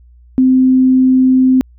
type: tone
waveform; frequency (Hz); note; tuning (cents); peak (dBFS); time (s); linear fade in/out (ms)
sine; 258.8; C4; -19; -6; 0.38-1.61; 0
effects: added 60 Hz sine -40 dBFS peak until 1.78 s